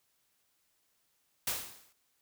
white noise with exponential decay, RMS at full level -30 dBFS, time 1.47-1.93 s, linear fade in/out 5 ms, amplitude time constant 100 ms, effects white hiss -75 dBFS RMS until 2.21 s

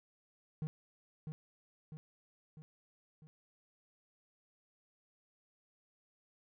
triangle tone with echo, 155 Hz, D#3, 6 cents flat, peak -33 dBFS, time 0.62-0.67 s, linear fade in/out 0 ms, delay 650 ms, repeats 4, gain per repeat -5 dB, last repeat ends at 3.27 s, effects none

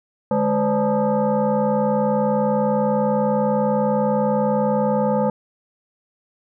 sine tone with frequency modulation, 150 Hz, D3, 37 cents sharp, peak -16 dBFS, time 0.31-5.3 s, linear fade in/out 2 ms, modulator 360 Hz, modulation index 2, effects none

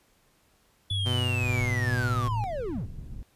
triangle linear sweep, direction down, 3450 to 68.4 Hz, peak -28 dBFS, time 0.9-2.86 s, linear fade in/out 5 ms
sine tone with pitch glide, 98 to 109.37 Hz, G2 to A2, 0 to -10 cents, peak -27 dBFS, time 0.91-2.44 s, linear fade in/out 0 ms, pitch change +190 cents, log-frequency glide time 1.28-2.11 s
sawtooth tone with tremolo, 124.6 Hz, B2, 16 cents sharp, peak -24 dBFS, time 1.05-2.29 s, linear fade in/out 20 ms, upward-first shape sine, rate 2.4 Hz, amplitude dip 25%
pink low-pass noise, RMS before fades -39 dBFS, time 1.42-3.23 s, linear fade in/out 0 ms, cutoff 140 Hz, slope 12 dB/octave
effects pink hiss -65 dBFS RMS until 3.35 s + resampled to 32000 Hz

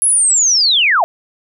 sine linear sweep, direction down, 10820 to 610 Hz, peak -9 dBFS, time 0.02-1.04 s, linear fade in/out 0 ms, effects none

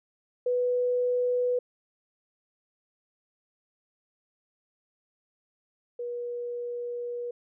sine tone pair in turn, 493.9 / 482.1 Hz, B4 / B4, 0 / -42 cents, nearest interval unison, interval 42 cents, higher first, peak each -23 / -31 dBFS, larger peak first, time 0.46-1.59 / 5.99-7.31 s, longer second, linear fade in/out 5 ms, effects none

